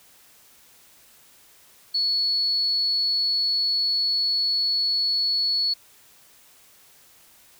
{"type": "tone", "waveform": "sine", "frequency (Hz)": 4400, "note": "C#8", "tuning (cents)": -14, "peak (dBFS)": -20, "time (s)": [1.94, 5.74], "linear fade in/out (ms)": 10, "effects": ["white hiss -54 dBFS RMS until 7.59 s"]}